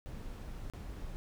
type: noise with dropouts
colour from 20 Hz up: brown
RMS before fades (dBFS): -43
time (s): 0.06-1.16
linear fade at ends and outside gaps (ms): 0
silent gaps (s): 0.699-0.736
effects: none